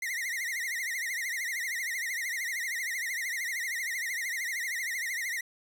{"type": "tone with vibrato", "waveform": "45% pulse", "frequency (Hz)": 1985, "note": "B6", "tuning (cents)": 8, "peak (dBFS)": -31, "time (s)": [0.02, 5.41], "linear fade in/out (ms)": 5, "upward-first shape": "triangle", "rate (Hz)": 13, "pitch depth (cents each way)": 170, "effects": []}